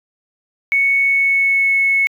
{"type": "tone with pitch glide", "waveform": "triangle", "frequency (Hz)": [2217, 2198], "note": ["C#7", "C#7"], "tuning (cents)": [0, -15], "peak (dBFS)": -8, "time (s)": [0.72, 2.07], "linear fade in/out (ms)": 0, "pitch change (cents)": -15, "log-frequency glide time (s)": [0.99, 1.77], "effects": ["tanh soft clip ceiling -10 dBFS"]}